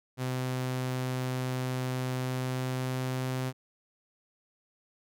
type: tone with pitch glide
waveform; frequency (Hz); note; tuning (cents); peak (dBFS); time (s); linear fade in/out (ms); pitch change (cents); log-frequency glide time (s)
sawtooth; 128.1 to 129.29; C3 to C3; -36 to -20; -26; 0.17-3.53; 50; +16; 2.17-3.37
effects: none